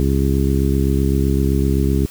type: harmonic tone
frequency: 67.8 Hz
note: C#2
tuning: 38 cents flat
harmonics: 1 / 2 / 3 / 4 / 5 / 6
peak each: -17 / -20 / -22 / -23 / -24 / -25 dBFS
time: 0-2.06 s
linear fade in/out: 0 ms
effects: white hiss -40 dBFS RMS until 2.1 s